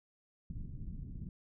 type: low-pass noise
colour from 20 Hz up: pink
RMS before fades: -43 dBFS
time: 0.5-1.29 s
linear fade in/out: 2 ms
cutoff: 200 Hz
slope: 24 dB/octave
effects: none